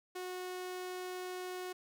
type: tone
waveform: sawtooth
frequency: 365.6 Hz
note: F#4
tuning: 21 cents flat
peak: -36 dBFS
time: 0.15-1.73 s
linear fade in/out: 10 ms
effects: none